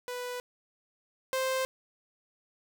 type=tone pair in turn; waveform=sawtooth; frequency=493.9 / 523.3 Hz; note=B4 / C5; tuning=0 / 0 cents; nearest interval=minor second; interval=100 cents; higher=second; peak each=-31 / -24 dBFS; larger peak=second; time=0.08-0.4 / 1.33-1.65 s; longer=neither; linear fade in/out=0 ms; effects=none